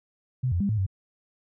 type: tone with pitch steps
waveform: sine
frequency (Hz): 127.4 / 87.2 / 200.5 / 108.5 / 95.8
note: C3 / F2 / G3 / A2 / G2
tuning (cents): -46 / -2 / +39 / -24 / -39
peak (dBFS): -22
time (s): 0.43-0.865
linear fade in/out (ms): 10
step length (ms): 87
effects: none